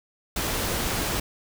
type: noise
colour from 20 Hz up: pink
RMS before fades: -27 dBFS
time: 0.36-1.2 s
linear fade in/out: 5 ms
effects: none

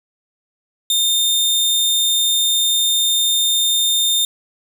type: tone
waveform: sawtooth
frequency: 3631 Hz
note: A#7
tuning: 46 cents flat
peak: -11 dBFS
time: 0.9-4.25 s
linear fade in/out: 2 ms
effects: none

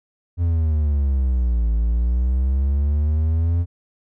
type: exponential two-way sweep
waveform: triangle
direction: down then up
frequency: 87.31 to 55 to 87.31 Hz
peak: -14 dBFS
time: 0.37-3.66 s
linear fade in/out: 50 ms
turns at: 1.74 s
effects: none

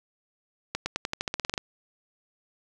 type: accelerating click train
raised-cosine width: 0.2 ms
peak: -11 dBFS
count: 13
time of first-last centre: 0.75-1.578 s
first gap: 110 ms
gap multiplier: 0.91
effects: none

